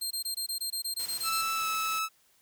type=tone bursts; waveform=20% pulse; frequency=4186 Hz; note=C8; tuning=in tune; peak=-25 dBFS; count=12; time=0.01-1.418 s; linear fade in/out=10 ms; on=99 ms; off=20 ms
type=noise; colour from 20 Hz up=white; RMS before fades=-43 dBFS; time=0.99-1.99 s; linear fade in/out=5 ms
type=tone with pitch glide; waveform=sawtooth; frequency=1318.5 to 1303.4 Hz; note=E6 to E6; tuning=0 to -20 cents; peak=-25 dBFS; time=1.23-2.09 s; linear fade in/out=50 ms; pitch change=-20 cents; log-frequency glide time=1.55-1.67 s
effects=white hiss -66 dBFS RMS until 2.41 s